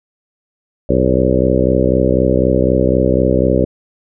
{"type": "harmonic tone with a mistuned harmonic", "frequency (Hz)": 64, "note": "C2", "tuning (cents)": -38, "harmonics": [1, 2, 3, 4, 5, 6, 7, 8, 9], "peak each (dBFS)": [-19, -19, -19, -19, -19, -19, -19, -19, -19], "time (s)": [0.89, 3.65], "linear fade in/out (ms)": 5, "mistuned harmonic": 9, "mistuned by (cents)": -35, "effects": []}